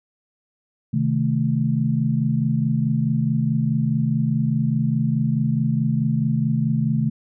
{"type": "chord", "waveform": "sine", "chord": "A diminished", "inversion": "first", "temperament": "equal", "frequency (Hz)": [130.81, 155.56, 220], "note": ["C3", "Eb3", "A3"], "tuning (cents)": [0, 0, 0], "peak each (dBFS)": -22, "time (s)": [0.93, 7.1], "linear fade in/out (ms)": 10, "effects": []}